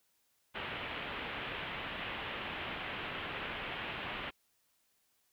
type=low-pass noise; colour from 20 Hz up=white; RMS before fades=-41 dBFS; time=0.54-4.31 s; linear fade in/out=20 ms; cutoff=3200 Hz; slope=48 dB/octave; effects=white hiss -75 dBFS RMS until 5.32 s